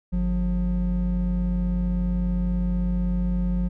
triangle tone pair together, 50.15 / 178.7 Hz, G1 / F3, +40 / +40 cents, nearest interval octave + minor seventh, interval 2200 cents, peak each -21 dBFS, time 0.12-3.69 s, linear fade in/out 20 ms, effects tanh soft clip ceiling -14 dBFS

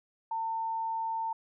sine tone, 900 Hz, A5, 39 cents sharp, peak -30 dBFS, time 0.31-1.33 s, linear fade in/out 5 ms, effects none

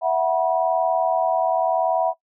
sine chord, E suspended second, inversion none, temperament equal with one note detuned, 659.3 / 740 / 969.7 Hz, E5 / F#5 / B5, 0 / 0 / -32 cents, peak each -20 / -21 / -25 dBFS, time 0.01-2.14 s, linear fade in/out 50 ms, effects noise-tail reverb RT60 0.1 s tail -21 dB re dry

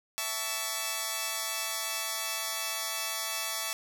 5% pulse chord, A major, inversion second, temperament equal with one note detuned, 659.3 / 880 / 1131.4 Hz, E5 / A5 / C#6, 0 / 0 / +35 cents, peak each -25 / -25 / -23 dBFS, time 0.18-3.73 s, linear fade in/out 0 ms, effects none

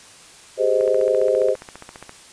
sine chord, Ab major seventh, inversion third, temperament just, 389.3 / 415.3 / 519.1 / 623 Hz, G4 / Ab4 / C5 / Eb5, -12 / 0 / -14 / +2 cents, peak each -23 / -22 / -18 / -22 dBFS, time 0.57-1.56 s, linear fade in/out 50 ms
click train, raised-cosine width 0.5 ms, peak -21 dBFS, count 20, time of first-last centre 0.81-2.094 s, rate 14.8 Hz
effects white hiss -45 dBFS RMS until 2.32 s + resampled to 22050 Hz

